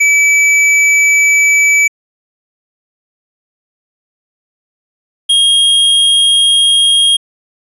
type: tone pair in turn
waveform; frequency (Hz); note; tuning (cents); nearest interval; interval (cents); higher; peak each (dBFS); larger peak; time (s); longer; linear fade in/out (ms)
square; 2300 / 3253; D7 / G#7; -37 / -37; tritone; 600; second; -7; neither; 0-1.88 / 5.29-7.17; neither; 10
effects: resampled to 24000 Hz + 8-bit